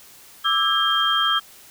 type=tone cluster; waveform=sine; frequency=1177 / 1317 / 1626 / 3195 Hz; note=D6 / E6 / G#6 / G7; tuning=+3 / -2 / -37 / +32 cents; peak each=-25 / -22 / -26 / -20 dBFS; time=0.44-1.4 s; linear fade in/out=20 ms; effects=white hiss -47 dBFS RMS until 1.7 s

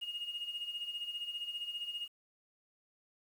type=tone with tremolo; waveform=sine; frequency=2858 Hz; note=F7; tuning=39 cents sharp; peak=-34 dBFS; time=0.01-2.08 s; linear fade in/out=20 ms; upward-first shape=sine; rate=15 Hz; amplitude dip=70%; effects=tanh soft clip ceiling -32 dBFS + 10-bit

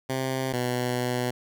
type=tone pair in turn; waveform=10% pulse; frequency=131.5 / 124.12 Hz; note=C3 / B2; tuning=+9 / +9 cents; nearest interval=minor second; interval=100 cents; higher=first; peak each=-18 / -17 dBFS; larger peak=second; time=0.09-0.53 / 0.53-1.31 s; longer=second; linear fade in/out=10 ms; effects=none

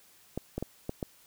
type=clicks; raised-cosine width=2 ms; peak=-19 dBFS; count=5; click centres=0.376 / 0.58 / 0.626 / 0.894 / 1.028 s; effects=white hiss -60 dBFS RMS until 1.26 s

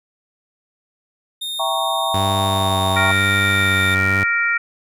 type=tone with pitch glide; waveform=45% pulse; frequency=3670 to 3624 Hz; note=A#7 to A#7; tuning=-28 to -50 cents; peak=-23 dBFS; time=1.41-3.95 s; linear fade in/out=10 ms; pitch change=-22 cents; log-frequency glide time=2.91-3.39 s
type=chord; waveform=sine; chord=E diminished seventh; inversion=none; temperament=equal; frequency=659.3 / 784 / 932.3 / 1108.7 Hz; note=E5 / G5 / Bb5 / Db6; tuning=0 / 0 / 0 / 0 cents; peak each=-24 dBFS; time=1.59-3.12 s; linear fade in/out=10 ms
type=tone with vibrato; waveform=sawtooth; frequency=96.9 Hz; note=G2; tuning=20 cents flat; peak=-16 dBFS; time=2.14-4.24 s; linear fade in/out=5 ms; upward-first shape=sine; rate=1 Hz; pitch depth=37 cents each way
type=harmonic tone; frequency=466.2 Hz; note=A#4; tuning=in tune; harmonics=3 / 4 / 5; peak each=-19 / -20 / -21 dBFS; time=2.96-4.58 s; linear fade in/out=10 ms
effects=none

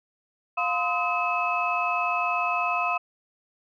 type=tone cluster; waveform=sine; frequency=705 / 1025 / 1268 / 2589 Hz; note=F5 / C6 / D#6 / E7; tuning=+16 / -36 / +32 / -32 cents; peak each=-28 dBFS; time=0.57-2.98 s; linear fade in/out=10 ms; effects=tanh soft clip ceiling -12 dBFS

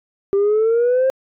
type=exponential sweep; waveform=sine; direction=up; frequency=392 to 534 Hz; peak=-11 dBFS; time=0.33-1.1 s; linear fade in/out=0 ms; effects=tanh soft clip ceiling -11 dBFS

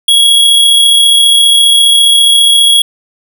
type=tone with amplitude modulation; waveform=square; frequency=3322 Hz; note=G#7; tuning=in tune; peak=-3 dBFS; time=0.08-2.82 s; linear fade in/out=5 ms; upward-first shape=sine; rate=34.8 Hz; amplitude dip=25%; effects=none

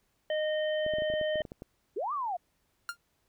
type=harmonic tone; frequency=616 Hz; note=D#5; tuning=17 cents flat; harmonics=1 / 3 / 5; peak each=-28 / -38 / -40 dBFS; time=0.3-1.42 s; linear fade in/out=2 ms
type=clicks; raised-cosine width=2 ms; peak=-28 dBFS; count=12; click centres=0.864 / 0.937 / 0.985 / 1.021 / 1.101 / 1.138 / 1.213 / 1.357 / 1.406 / 1.452 / 1.519 / 1.621 s
type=linear two-way sweep; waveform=sine; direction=up then down; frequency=329.6 to 1222 to 669 Hz; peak=-30 dBFS; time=1.96-2.37 s; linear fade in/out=10 ms; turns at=2.13 s
type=tone with exponential decay; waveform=45% pulse; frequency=1400 Hz; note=F6; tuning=4 cents sharp; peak=-29 dBFS; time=2.89-2.97 s; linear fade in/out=1 ms; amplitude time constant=16 ms
effects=pink hiss -74 dBFS RMS until 3.28 s

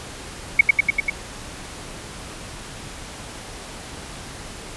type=tone with echo; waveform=sine; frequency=2217 Hz; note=C#7; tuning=in tune; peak=-6 dBFS; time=0.59-0.61 s; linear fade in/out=5 ms; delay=98 ms; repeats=5; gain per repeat=-2 dB; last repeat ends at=1.1 s; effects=pink hiss -36 dBFS RMS until 4.76 s + resampled to 24000 Hz

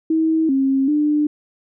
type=tone with pitch steps; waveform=sine; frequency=320.3 / 269.3 / 298.5 Hz; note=E4 / C#4 / D4; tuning=-50 / -50 / +28 cents; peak=-14 dBFS; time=0.1-1.27 s; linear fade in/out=5 ms; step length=390 ms; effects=none

